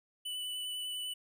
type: tone with vibrato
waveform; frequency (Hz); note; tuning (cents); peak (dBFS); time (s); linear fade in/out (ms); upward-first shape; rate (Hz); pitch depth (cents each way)
square; 2982; F#7; +13; -37; 0.25-1.14; 10; sine; 10; 12
effects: none